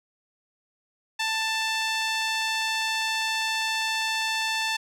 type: tone with band-pass filter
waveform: sawtooth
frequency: 885 Hz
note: A5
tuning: 10 cents sharp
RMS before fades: -27 dBFS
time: 1.19-4.77 s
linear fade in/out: 10 ms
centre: 3400 Hz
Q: 0.91
effects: none